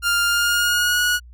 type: tone with pitch glide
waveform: sawtooth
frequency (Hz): 1400 to 1456.9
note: F6 to F#6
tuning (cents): +4 to -27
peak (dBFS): -13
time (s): 0.02-1.2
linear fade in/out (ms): 50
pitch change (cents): +69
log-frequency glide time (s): 0.25-1
effects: added 60 Hz sine -40 dBFS peak until 1.33 s